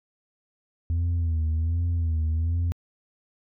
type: tone with vibrato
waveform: sine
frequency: 82.41 Hz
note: E2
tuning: in tune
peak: -19 dBFS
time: 0.9-2.72 s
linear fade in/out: 0 ms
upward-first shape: sine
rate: 1.3 Hz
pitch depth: 72 cents each way
effects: tanh soft clip ceiling -21 dBFS